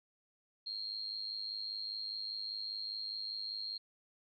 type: tone with amplitude modulation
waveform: sine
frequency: 4233 Hz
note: C8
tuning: 19 cents sharp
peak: -35 dBFS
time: 0.66-3.78 s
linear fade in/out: 10 ms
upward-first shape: sine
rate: 105 Hz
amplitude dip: 75%
effects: none